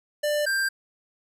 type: tone pair in turn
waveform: square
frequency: 593 / 1583.1 Hz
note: D5 / G6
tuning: +17 / +17 cents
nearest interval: octave + perfect fourth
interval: 1700 cents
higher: second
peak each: -23 dBFS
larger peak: neither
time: 0.23-0.46 / 0.46-0.69 s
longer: neither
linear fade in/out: 10 ms
effects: resampled to 32000 Hz